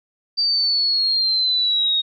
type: linear sweep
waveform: sine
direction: down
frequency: 4662 to 3729 Hz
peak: -16 dBFS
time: 0.37-2.02 s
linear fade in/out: 20 ms
effects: none